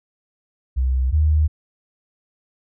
sine tone pair in turn, 64.5 / 76.7 Hz, C2 / D#2, -24 / -24 cents, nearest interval minor third, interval 300 cents, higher second, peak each -16 / -13 dBFS, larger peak second, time 0.76-1.12 / 1.12-1.48 s, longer neither, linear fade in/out 20 ms, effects none

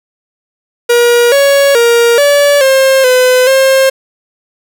45% pulse tone with pitch steps, 477.3 / 559 / 469.7 / 574 / 533 / 506 / 533 Hz, A#4 / C#5 / A#4 / D5 / C5 / B4 / C5, +41 / +14 / +13 / -40 / +32 / +42 / +32 cents, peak -5 dBFS, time 0.89-3.9 s, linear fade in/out 10 ms, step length 430 ms, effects none

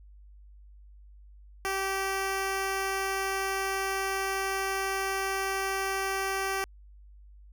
10% pulse tone, 387.4 Hz, G4, 20 cents flat, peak -20 dBFS, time 1.65-6.64 s, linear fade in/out 0 ms, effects added 50 Hz sine -49 dBFS peak until 7.52 s

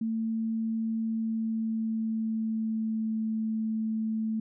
sine tone with pitch glide, 223.9 to 220.3 Hz, A3 to A3, +30 to +2 cents, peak -27 dBFS, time 0.01-4.4 s, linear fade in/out 5 ms, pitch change -28 cents, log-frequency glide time 1.04-3.21 s, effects none

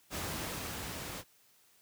pink noise with level ramp, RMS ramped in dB -37 to -42 dBFS, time 0.1-1.24 s, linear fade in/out 50 ms, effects white hiss -66 dBFS RMS until 1.81 s + high-pass 60 Hz 12 dB/octave

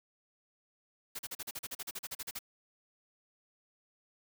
white noise bursts, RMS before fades -40 dBFS, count 16, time 1.15-2.391 s, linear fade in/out 10 ms, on 41 ms, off 39 ms, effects none

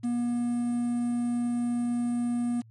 triangle tone with quantisation, 240 Hz, B3, 49 cents flat, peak -23 dBFS, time 0.03-2.62 s, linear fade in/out 20 ms, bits 8, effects added 112 Hz sine -50 dBFS peak until 2.7 s + MP3 48 kbps

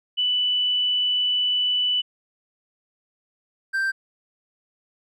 sine / triangle tone pair in turn, 2978 / 1569.8 Hz, F#7 / G6, +11 / +2 cents, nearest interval major seventh, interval 1109 cents, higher first, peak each -19 dBFS, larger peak neither, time 0.17-2.02 / 3.73-3.92 s, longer first, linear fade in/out 20 ms, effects none

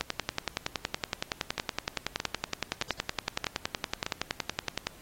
two click trains, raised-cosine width 0.2 ms, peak -12 / -10 dBFS, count 5 / 53, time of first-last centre 1.58-4.064 / 0.01-4.87 s, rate 1.61 / 10.7 Hz, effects pink hiss -54 dBFS RMS until 5.01 s + AAC 48 kbps

